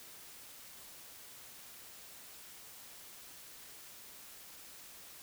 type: silence
effects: white hiss -53 dBFS RMS until 5.22 s